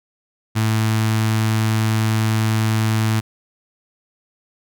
sawtooth tone with notch filter, 110 Hz, A2, in tune, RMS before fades -18 dBFS, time 0.55-3.21 s, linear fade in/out 20 ms, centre 510 Hz, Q 1, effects none

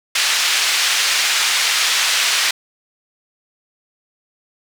pink band-pass noise, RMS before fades -17 dBFS, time 0.15-2.51 s, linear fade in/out 5 ms, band 2000 to 6500 Hz, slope 12 dB/octave, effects none

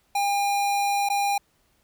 square tone with dropouts, 806 Hz, G5, 48 cents sharp, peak -22 dBFS, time 0.15-1.38 s, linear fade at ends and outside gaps 5 ms, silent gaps 1.089-1.099 s, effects pink hiss -66 dBFS RMS until 1.83 s

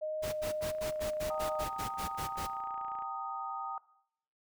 sine tone with vibrato, 616 Hz, D#5, 17 cents flat, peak -33 dBFS, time 0.01-1.65 s, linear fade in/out 20 ms, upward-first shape sine, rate 1.6 Hz, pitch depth 11 cents each way
pink noise bursts, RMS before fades -40 dBFS, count 12, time 0.22-2.475 s, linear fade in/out 20 ms, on 110 ms, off 85 ms
click train, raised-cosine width 0.5 ms, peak -39 dBFS, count 70, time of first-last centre 0.61-3.023 s, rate 28.6 Hz
sine chord, Eb major, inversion first, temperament equal with one note detuned, 784 / 914.2 / 1244.5 Hz, G5 / Bb5 / Eb6, 0 / -34 / 0 cents, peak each -41 / -42 / -39 dBFS, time 1.3-3.78 s, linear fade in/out 2 ms
effects noise-tail reverb RT60 0.7 s tail -19 dB re dry

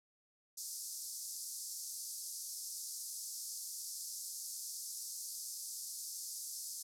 pink band-pass noise, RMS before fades -45 dBFS, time 0.57-6.83 s, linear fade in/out 10 ms, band 4900 to 13000 Hz, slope 48 dB/octave, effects none

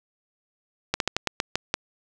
slowing click train, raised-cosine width 0.2 ms, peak -5 dBFS, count 8, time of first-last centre 0.94-1.741 s, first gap 62 ms, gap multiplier 1.2, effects none

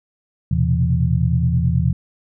sine tone cluster, 80 / 120.1 / 129.6 / 168.2 Hz, D#2 / B2 / C3 / E3, +49 / -48 / -16 / +35 cents, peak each -20 dBFS, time 0.51-1.93 s, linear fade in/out 5 ms, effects none

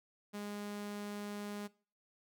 sawtooth tone, 205.8 Hz, G#3, 16 cents flat, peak -37 dBFS, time 0.33-1.68 s, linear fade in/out 20 ms, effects noise-tail reverb RT60 0.4 s tail -21 dB re dry

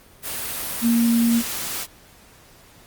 sine tone in noise, 233.1 Hz, A#3, in tune, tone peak -15 dBFS, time 0.81-1.43 s, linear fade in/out 50 ms, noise white, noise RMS -28 dBFS, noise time 0.22-1.87 s, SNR +10 dB, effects pink hiss -50 dBFS RMS until 2.86 s + Opus 32 kbps

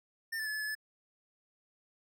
square tone with pitch steps, 1805 / 1749 / 1716 / 1726 / 1713 / 1730 Hz, A6 / A6 / A6 / A6 / A6 / A6, +44 / -11 / -44 / -34 / -47 / -30 cents, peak -35 dBFS, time 0.32-0.752 s, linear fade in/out 10 ms, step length 72 ms, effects none

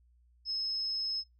sine tone, 5180 Hz, E8, 31 cents flat, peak -31 dBFS, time 0.45-1.24 s, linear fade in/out 50 ms, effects noise-tail reverb RT60 0.2 s tail -23 dB re dry + added 60 Hz sine -62 dBFS peak until 1.39 s

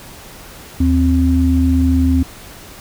sine tone pair together, 77.92 / 262.1 Hz, D#2 / C4, +3 / +3 cents, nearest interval octave + major sixth, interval 2100 cents, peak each -13 dBFS, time 0.8-2.23 s, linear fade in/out 5 ms, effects pink hiss -37 dBFS RMS until 2.8 s

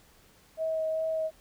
sine tone with vibrato, 638 Hz, D#5, 43 cents sharp, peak -27 dBFS, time 0.57-1.31 s, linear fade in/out 50 ms, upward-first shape sine, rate 2.5 Hz, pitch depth 11 cents each way, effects pink hiss -60 dBFS RMS until 1.4 s

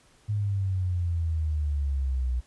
sine exponential sweep, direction down, 106 to 60.7 Hz, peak -24 dBFS, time 0.28-2.41 s, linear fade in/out 20 ms, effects pink hiss -60 dBFS RMS until 2.46 s + resampled to 24000 Hz

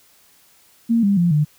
sine tone with pitch steps, 231 / 199.94 / 173.05 / 149.78 Hz, A#3 / G3 / F3 / D3, -16 / +34 / -16 / +34 cents, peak -13 dBFS, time 0.89-1.45 s, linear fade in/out 20 ms, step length 140 ms, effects white hiss -54 dBFS RMS until 1.58 s

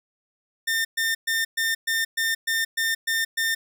sawtooth tone bursts, 1809 Hz, A6, 48 cents sharp, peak -18 dBFS, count 10, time 0.67-3.55 s, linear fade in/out 10 ms, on 180 ms, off 120 ms, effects none

